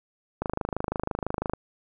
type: click train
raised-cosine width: 1 ms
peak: -13 dBFS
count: 30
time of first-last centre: 0.42-1.535 s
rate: 26 Hz
effects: none